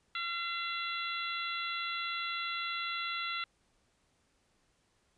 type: harmonic tone with a mistuned harmonic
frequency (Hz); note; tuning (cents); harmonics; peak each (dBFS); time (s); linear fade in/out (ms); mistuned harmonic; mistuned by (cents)
683; F5; -39; 2 / 3 / 4 / 5 / 6; -38 / -40 / -41 / -42 / -43; 0.15-3.44; 2; 6; -46
effects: pink hiss -73 dBFS RMS until 5.17 s + resampled to 22050 Hz